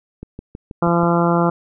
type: click train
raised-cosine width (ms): 3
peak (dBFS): -18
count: 6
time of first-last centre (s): 0.23-1.033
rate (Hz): 6.23
type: harmonic tone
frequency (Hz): 171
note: F3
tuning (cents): -36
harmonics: 1 / 2 / 3 / 4 / 5 / 6 / 7 / 8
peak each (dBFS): -17 / -20 / -22 / -23 / -24 / -25 / -25 / -26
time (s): 0.82-1.5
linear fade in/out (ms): 5
effects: none